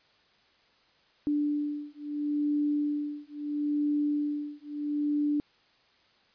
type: beating tone pair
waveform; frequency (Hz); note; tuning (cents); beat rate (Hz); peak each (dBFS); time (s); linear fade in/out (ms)
sine; 293.7 / 294.45; D4 / D4; 0 / +5; 0.75; -30 / -30; 1.27-5.4; 0
effects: white hiss -64 dBFS RMS until 6.34 s + resampled to 11025 Hz